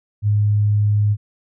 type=tone; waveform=sine; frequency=104.2 Hz; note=G#2; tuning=6 cents sharp; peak=-13 dBFS; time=0.22-1.17 s; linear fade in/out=50 ms; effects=none